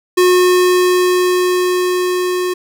square tone with level ramp, 362.4 Hz, F#4, 36 cents flat, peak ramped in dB -8 to -16 dBFS, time 0.17-2.54 s, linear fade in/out 10 ms, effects none

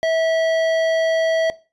triangle tone with hard clipping, 650 Hz, E5, 24 cents flat, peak -18 dBFS, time 0.03-1.5 s, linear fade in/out 0 ms, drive 16 dB, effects noise-tail reverb RT60 0.3 s tail -18 dB re dry + resampled to 24000 Hz

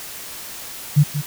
sine tone with echo, 146.83 Hz, D3, in tune, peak -8 dBFS, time 0.96-1.04 s, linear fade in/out 20 ms, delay 180 ms, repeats 1, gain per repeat -11 dB, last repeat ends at 1.22 s, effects white hiss -34 dBFS RMS until 1.26 s

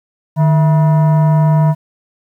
sine tone with frequency modulation, 153.2 Hz, D#3, 27 cents flat, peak -6 dBFS, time 0.36-1.75 s, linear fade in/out 50 ms, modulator 812 Hz, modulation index 0.42, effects tanh soft clip ceiling -5 dBFS + 8-bit

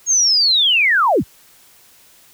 sine linear sweep, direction down, 6645 to 30.99 Hz, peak -11 dBFS, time 0.06-1.24 s, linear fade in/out 50 ms, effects white hiss -49 dBFS RMS until 2.33 s

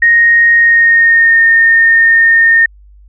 sine tone with pitch glide, 1864.7 to 1830.5 Hz, A#6 to A#6, 0 to -32 cents, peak -4 dBFS, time 0.02-2.66 s, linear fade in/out 5 ms, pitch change -32 cents, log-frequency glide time 0.56-1.42 s, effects added 50 Hz sine -37 dBFS peak until 3.08 s

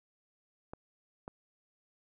clicks, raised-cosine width 1 ms, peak -28 dBFS, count 2, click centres 0.735 / 1.279 s, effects none

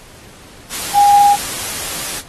sine tone in noise, 814 Hz, G#5, 35 cents flat, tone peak -6 dBFS, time 0.93-1.37 s, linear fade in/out 50 ms, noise white, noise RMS -23 dBFS, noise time 0.69-2.23 s, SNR +14 dB, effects pink hiss -41 dBFS RMS until 2.28 s + AAC 32 kbps

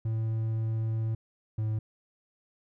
triangle tone pair in turn, 111.5 / 108.83 Hz, A2 / A2, +23 / -19 cents, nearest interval unison, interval 42 cents, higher first, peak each -25 dBFS, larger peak neither, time 0.05-1.15 / 1.58-1.79 s, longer first, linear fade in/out 5 ms, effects none

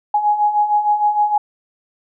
sine beating tone pair, 830.6 / 837.1 Hz, G#5 / G#5, 0 / +13 cents, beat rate 6.5 Hz, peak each -20 / -14 dBFS, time 0.14-1.38 s, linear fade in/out 5 ms, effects none

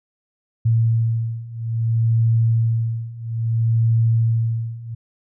sine beating tone pair, 113.8 / 114.4 Hz, A#2 / A#2, -41 / -32 cents, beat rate 0.6 Hz, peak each -20 / -18 dBFS, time 0.65-4.95 s, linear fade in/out 10 ms, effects none

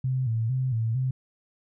sine tone with vibrato, 121.1 Hz, B2, 34 cents flat, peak -23 dBFS, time 0.04-1.11 s, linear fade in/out 5 ms, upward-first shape square, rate 2.2 Hz, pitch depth 120 cents each way, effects none

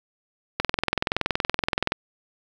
click train, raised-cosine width 0.3 ms, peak -5 dBFS, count 29, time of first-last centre 0.6-1.921 s, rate 21.2 Hz, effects 7-bit

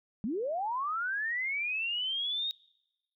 sine linear sweep, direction up, 190 to 3760 Hz, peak -30 dBFS, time 0.24-2.51 s, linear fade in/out 0 ms, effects noise-tail reverb RT60 1.0 s tail -26 dB re dry

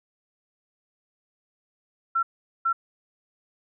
sine tone bursts at uneven times, 1353 Hz, E6, 45 cents sharp, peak -20 dBFS, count 2, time 2.15-2.23 / 2.65-2.73 s, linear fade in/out 10 ms, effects none

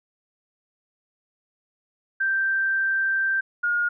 sine tone pair in turn, 1568 / 1427.9 Hz, G6 / F6, 0 / +38 cents, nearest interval major second, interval 162 cents, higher first, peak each -20 dBFS, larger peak neither, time 2.2-3.41 / 3.63-3.89 s, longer first, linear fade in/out 10 ms, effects none

